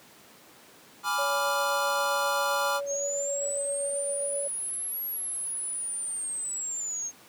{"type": "chord", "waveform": "square", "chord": "G# diminished seventh", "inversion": "none", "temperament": "equal", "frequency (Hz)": [830.6, 987.8, 1174.7, 1396.9], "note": ["G#5", "B5", "D6", "F6"], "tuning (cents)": [0, 0, 0, 0], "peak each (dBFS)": [-34, -33, -32, -31], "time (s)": [1.03, 2.81], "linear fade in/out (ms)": 50}
{"type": "tone with tremolo", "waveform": "sine", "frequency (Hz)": 565, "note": "C#5", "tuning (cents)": 33, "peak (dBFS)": -29, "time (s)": [1.18, 4.48], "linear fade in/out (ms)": 10, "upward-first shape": "sine", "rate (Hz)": 7.6, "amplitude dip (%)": 25}
{"type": "linear two-way sweep", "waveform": "sine", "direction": "up then down", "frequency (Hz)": [6380, 11570, 6380], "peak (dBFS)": -30, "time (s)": [2.86, 7.12], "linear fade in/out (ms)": 50, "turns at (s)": 5.05}
{"effects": ["pink hiss -53 dBFS RMS until 7.28 s", "high-pass 200 Hz 12 dB/octave"]}